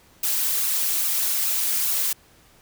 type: noise with flanger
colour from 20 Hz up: blue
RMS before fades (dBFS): -23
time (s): 0.23-2.13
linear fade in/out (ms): 5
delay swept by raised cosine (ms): 0.75 to 5.35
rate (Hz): 2.4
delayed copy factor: +0.55
effects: pink hiss -55 dBFS RMS until 2.61 s